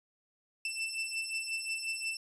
sawtooth beating tone pair, 2662 / 2667.6 Hz, E7 / E7, +16 / +20 cents, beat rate 5.6 Hz, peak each -35 / -33 dBFS, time 0.65-2.17 s, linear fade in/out 2 ms, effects resampled to 24000 Hz

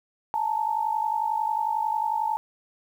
sine tone pair together, 858.9 / 910 Hz, A5 / A#5, -42 / -42 cents, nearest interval minor second, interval 100 cents, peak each -26 / -26 dBFS, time 0.34-2.37 s, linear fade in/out 0 ms, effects 9-bit

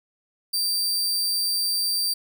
sawtooth tone, 4678 Hz, D8, 8 cents flat, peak -19 dBFS, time 0.53-2.14 s, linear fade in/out 10 ms, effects none

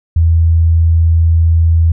sine tone, 82.41 Hz, E2, in tune, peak -6 dBFS, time 0.16-1.92 s, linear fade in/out 5 ms, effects none

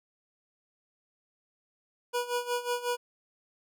25% pulse tone with tremolo, 486.1 Hz, B4, 28 cents flat, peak -23 dBFS, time 2.13-2.97 s, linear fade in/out 20 ms, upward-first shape sine, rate 5.5 Hz, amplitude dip 80%, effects none

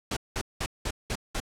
pink noise bursts, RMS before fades -30 dBFS, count 6, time 0.11-1.402 s, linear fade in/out 5 ms, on 57 ms, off 190 ms, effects low-pass 9000 Hz 12 dB/octave

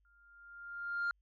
sine tone with exponential growth, 1400 Hz, F6, 4 cents sharp, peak -28 dBFS, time 0.05-1.11 s, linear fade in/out 1 ms, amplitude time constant 230 ms, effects tanh soft clip ceiling -30 dBFS + added 50 Hz sine -70 dBFS peak until 1.21 s

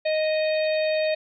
harmonic tone, 622.3 Hz, D#5, in tune, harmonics 1 / 3 / 4 / 5 / 6 / 7, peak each -21 / -35 / -32 / -46 / -37 / -37 dBFS, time 0.05-1.15 s, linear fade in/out 10 ms, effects none

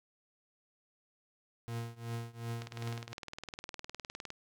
40% pulse tone with tremolo, 116.54 Hz, A#2, in tune, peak -34 dBFS, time 1.68-3.13 s, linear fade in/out 0 ms, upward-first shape triangle, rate 2.7 Hz, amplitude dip 95%
click train, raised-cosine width 0.2 ms, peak -25 dBFS, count 34, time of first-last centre 2.62-4.304 s, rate 19.6 Hz
effects none

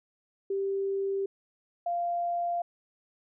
sine tone pair in turn, 392 / 694 Hz, G4 / F5, 0 / -11 cents, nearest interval minor seventh, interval 989 cents, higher second, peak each -27 dBFS, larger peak neither, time 0.5-1.26 / 1.86-2.62 s, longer neither, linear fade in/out 5 ms, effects none

